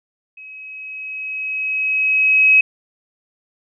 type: tone with level ramp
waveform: sine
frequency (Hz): 2550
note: D#7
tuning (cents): +42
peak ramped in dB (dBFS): -35 to -7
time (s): 0.37-2.61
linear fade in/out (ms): 5
effects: none